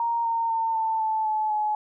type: tone with pitch steps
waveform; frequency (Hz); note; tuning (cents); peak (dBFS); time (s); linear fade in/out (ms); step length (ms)
sine; 932.3 / 917.9 / 903.7 / 889.7 / 875.9 / 862.4 / 849; A#5 / A#5 / A5 / A5 / A5 / A5 / G#5; 0 / -27 / +46 / +19 / -8 / -35 / +38; -22; 0-1.75; 2; 250
effects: none